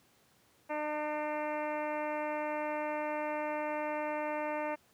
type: harmonic tone with a mistuned harmonic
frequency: 301.7 Hz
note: D4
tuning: 47 cents sharp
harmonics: 1 / 2 / 3 / 4 / 5 / 6 / 7 / 8 / 9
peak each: -41 / -36 / -38 / -46 / -48 / -47 / -47 / -49 / -52 dBFS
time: 0.69-4.76 s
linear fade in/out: 20 ms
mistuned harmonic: 8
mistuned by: -25 cents
effects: pink hiss -67 dBFS RMS until 4.93 s + high-pass 100 Hz 12 dB/octave